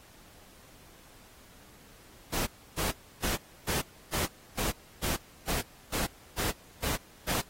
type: noise bursts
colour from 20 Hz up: pink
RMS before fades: -31 dBFS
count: 12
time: 2.32-7.42 s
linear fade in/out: 20 ms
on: 150 ms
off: 300 ms
effects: pink hiss -56 dBFS RMS until 7.49 s + AAC 48 kbps